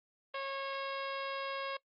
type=harmonic tone with a mistuned harmonic; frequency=546 Hz; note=C#5; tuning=26 cents flat; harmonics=1 / 2 / 3 / 4 / 5 / 6 / 7 / 8 / 9; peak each=-40 / -41 / -46 / -47 / -48 / -50 / -53 / -58 / -53 dBFS; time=0.34-1.77 s; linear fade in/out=5 ms; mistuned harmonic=8; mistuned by=-47 cents; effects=noise-tail reverb RT60 0.1 s tail -21 dB re dry + Opus 24 kbps